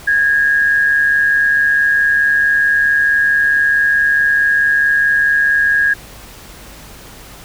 sine tone pair together, 1643 / 1787.6 Hz, G#6 / A6, -19 / +27 cents, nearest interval minor second, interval 146 cents, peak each -10 / -22 dBFS, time 0.07-5.94 s, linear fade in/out 10 ms, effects added 50 Hz sine -43 dBFS peak until 7.44 s + pink hiss -37 dBFS RMS until 7.44 s

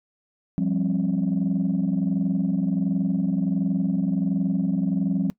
sine chord, F suspended second, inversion none, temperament equal with one note detuned, 174.61 / 196 / 267.7 Hz, F3 / G3 / C4, 0 / 0 / +40 cents, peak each -23 / -23 / -25 dBFS, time 0.58-5.3 s, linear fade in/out 0 ms, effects noise-tail reverb RT60 0.1 s tail -21 dB re dry + tanh soft clip ceiling -15 dBFS

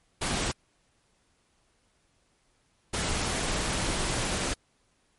pink noise bursts at uneven times, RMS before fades -29 dBFS, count 2, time 0.21-0.52 / 2.93-4.54 s, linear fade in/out 10 ms, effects pink hiss -69 dBFS RMS until 5.18 s + MP3 48 kbps

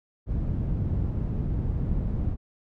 white low-pass noise, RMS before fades -27 dBFS, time 0.26-2.37 s, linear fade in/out 50 ms, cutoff 110 Hz, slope 12 dB/octave, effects none

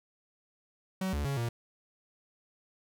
45% pulse tone with pitch steps, 188.6 / 72.4 / 139 / 117.6 Hz, F#3 / D2 / C#3 / A#2, +33 / -24 / +5 / +16 cents, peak -30 dBFS, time 1.01-1.49 s, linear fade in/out 5 ms, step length 120 ms, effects none

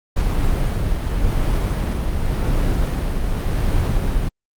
brown noise with tremolo, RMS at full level -17 dBFS, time 0.16-4.29 s, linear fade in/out 10 ms, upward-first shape triangle, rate 0.9 Hz, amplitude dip 35%, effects Opus 48 kbps

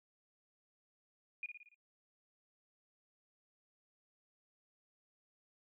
sine tone with echo, 2440 Hz, D#7, 34 cents flat, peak -38 dBFS, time 1.43-1.46 s, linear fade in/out 2 ms, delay 57 ms, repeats 5, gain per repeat -5 dB, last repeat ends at 1.745 s, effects noise-tail reverb RT60 0.1 s tail -26 dB re dry

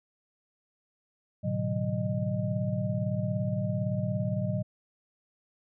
sine tone cluster, 109.7 / 127.3 / 151.1 / 187.2 / 614 Hz, A2 / C3 / D3 / F#3 / D#5, -5 / -47 / +50 / +20 / -23 cents, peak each -32 / -33 / -36 / -32 / -36 dBFS, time 1.43-4.63 s, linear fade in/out 20 ms, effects none

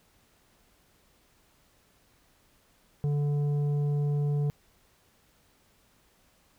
triangle tone with tanh clipping, 145.5 Hz, D3, 16 cents flat, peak -26 dBFS, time 3.04-4.5 s, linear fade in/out 0 ms, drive 12 dB, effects pink hiss -65 dBFS RMS until 6.58 s

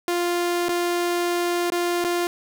sawtooth tone with dropouts, 349.2 Hz, F4, in tune, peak -17 dBFS, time 0.08-2.27 s, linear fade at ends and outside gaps 1 ms, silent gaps 0.685-0.691 / 1.702-1.721 / 2.041-2.047 s, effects none

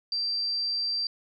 sine tone, 4699 Hz, D8, in tune, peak -26 dBFS, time 0.12-1.07 s, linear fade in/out 2 ms, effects none

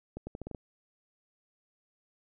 accelerating click train, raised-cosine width 2 ms, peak -26 dBFS, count 7, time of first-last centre 0.17-0.548 s, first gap 100 ms, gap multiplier 0.81, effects none

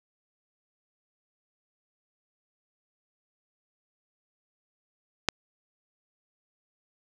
click, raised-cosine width 0.2 ms, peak -4 dBFS, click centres 5.287 s, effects none

